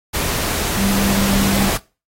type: tone in noise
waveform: sine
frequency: 197.4 Hz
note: G3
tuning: 12 cents sharp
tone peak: -17 dBFS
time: 0.77-1.7 s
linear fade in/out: 20 ms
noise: pink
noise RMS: -20 dBFS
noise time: 0.13-1.78 s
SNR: 0 dB
effects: noise-tail reverb RT60 0.3 s tail -21 dB re dry + AAC 48 kbps